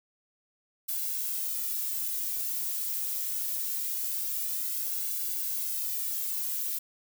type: noise with flanger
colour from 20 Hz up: violet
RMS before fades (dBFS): -32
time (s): 0.88-6.79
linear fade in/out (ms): 10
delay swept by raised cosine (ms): 1.6 to 2.59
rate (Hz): 0.23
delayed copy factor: -0.7
effects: none